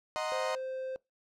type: chord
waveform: 35% pulse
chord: C half-diminished seventh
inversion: first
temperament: equal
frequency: 622.3 / 740 / 932.3 / 1046.5 Hz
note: Eb5 / Gb5 / Bb5 / C6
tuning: 0 / 0 / 0 / 0 cents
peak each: -33 / -38 / -38 / -38 dBFS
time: 0.16-0.55 s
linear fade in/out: 0 ms
type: tone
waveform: triangle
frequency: 522 Hz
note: C5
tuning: 4 cents flat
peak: -33 dBFS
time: 0.32-0.96 s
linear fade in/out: 0 ms
effects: noise-tail reverb RT60 0.2 s tail -23 dB re dry + low-pass 7000 Hz 12 dB/octave